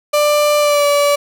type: tone with pitch glide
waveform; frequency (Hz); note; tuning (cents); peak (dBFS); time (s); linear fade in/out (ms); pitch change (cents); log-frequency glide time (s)
35% pulse; 592 to 576.1; D5 to D5; +14 to -33; -9; 0.13-1.16; 10; -47; 0.59-0.86
effects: none